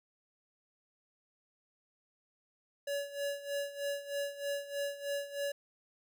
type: tone with tremolo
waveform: square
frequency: 567 Hz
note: C#5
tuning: 39 cents sharp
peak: -33 dBFS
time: 2.87-5.52 s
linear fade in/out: 5 ms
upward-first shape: sine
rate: 3.2 Hz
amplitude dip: 80%
effects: none